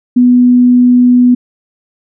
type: tone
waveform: sine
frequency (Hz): 246.9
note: B3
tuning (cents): 0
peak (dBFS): -3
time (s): 0.16-1.35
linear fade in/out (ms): 10
effects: none